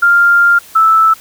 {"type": "tone pair in turn", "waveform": "sine", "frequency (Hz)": [1396.9, 1315.7], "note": ["F6", "E6"], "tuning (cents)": [0, -4], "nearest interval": "minor second", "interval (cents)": 104, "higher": "first", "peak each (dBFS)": -5, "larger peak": "neither", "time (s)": [[0.02, 0.59], [0.75, 1.14]], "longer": "first", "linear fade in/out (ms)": 10, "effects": ["white hiss -38 dBFS RMS until 1.2 s"]}